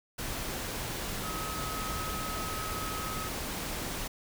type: tone in noise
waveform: sine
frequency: 1275 Hz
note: D#6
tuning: 42 cents sharp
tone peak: -38 dBFS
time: 1.23-3.29 s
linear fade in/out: 10 ms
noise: pink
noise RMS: -36 dBFS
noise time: 0.18-4.08 s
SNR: -5 dB
effects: none